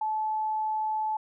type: tone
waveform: sine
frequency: 866 Hz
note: A5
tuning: 28 cents flat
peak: -26 dBFS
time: 0.01-1.17 s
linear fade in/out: 5 ms
effects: none